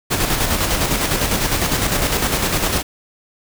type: noise with tremolo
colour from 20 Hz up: pink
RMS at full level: -17 dBFS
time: 0.1-2.83 s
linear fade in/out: 20 ms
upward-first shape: square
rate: 9.9 Hz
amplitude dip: 40%
effects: none